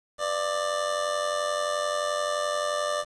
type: tone with amplitude modulation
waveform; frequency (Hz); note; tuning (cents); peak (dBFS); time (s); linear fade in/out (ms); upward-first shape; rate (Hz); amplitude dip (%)
25% pulse; 592; D5; +14; -19; 0.18-3.05; 50; sine; 91.5; 65
effects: resampled to 22050 Hz + 8-bit